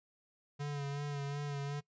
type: tone with vibrato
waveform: square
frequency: 143 Hz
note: D3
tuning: 46 cents flat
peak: -37 dBFS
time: 0.59-1.81 s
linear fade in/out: 20 ms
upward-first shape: sine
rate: 2.7 Hz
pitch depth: 33 cents each way
effects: noise-tail reverb RT60 0.1 s tail -21 dB re dry + resampled to 16000 Hz